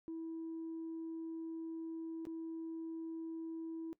sine tone with dropouts, 326.4 Hz, E4, 17 cents flat, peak -39 dBFS, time 0.08-3.93 s, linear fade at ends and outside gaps 0 ms, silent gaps 2.253-2.269 s, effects noise-tail reverb RT60 0.1 s tail -19 dB re dry + tanh soft clip ceiling -38 dBFS

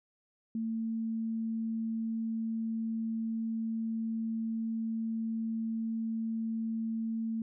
sine tone, 224.8 Hz, A3, 37 cents sharp, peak -31 dBFS, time 0.55-7.42 s, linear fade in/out 2 ms, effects none

